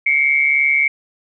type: tone pair together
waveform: sine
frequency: 2148 / 2291 Hz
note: C7 / D7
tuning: +45 / -44 cents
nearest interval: minor second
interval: 111 cents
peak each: -15 dBFS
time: 0.06-0.88 s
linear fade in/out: 5 ms
effects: none